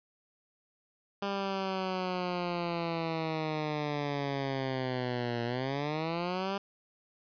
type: linear two-way sweep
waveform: 10% pulse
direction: down then up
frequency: 200 to 117.4 to 200 Hz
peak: -23 dBFS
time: 1.22-6.58 s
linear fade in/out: 5 ms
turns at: 5.44 s
effects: resampled to 11025 Hz + 10-bit